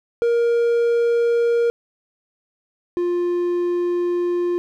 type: tone pair in turn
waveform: triangle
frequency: 469.9 / 351.2 Hz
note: A#4 / F4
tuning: +14 / +10 cents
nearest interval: perfect fourth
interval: 504 cents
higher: first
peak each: -13 / -16 dBFS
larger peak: first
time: 0.22-1.7 / 2.97-4.58 s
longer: second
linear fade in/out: 0 ms
effects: none